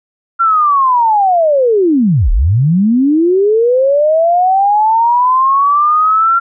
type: linear two-way sweep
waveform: sine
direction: down then up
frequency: 1377 to 32.7 to 1377 Hz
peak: -7 dBFS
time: 0.39-6.4 s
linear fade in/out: 20 ms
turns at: 2.31 s
effects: none